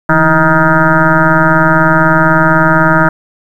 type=tone with frequency modulation; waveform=sine; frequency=790 Hz; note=G5; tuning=13 cents sharp; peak=-5 dBFS; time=0.09-3.09 s; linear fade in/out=5 ms; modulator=156 Hz; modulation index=5.2; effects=7-bit